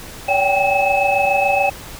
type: tone cluster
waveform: sine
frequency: 569 / 772 / 799 / 2590 Hz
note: C#5 / G5 / G5 / E7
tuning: +45 / -27 / +33 / -31 cents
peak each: -19 dBFS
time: 0.28-1.7 s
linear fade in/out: 10 ms
effects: pink hiss -35 dBFS RMS until 1.99 s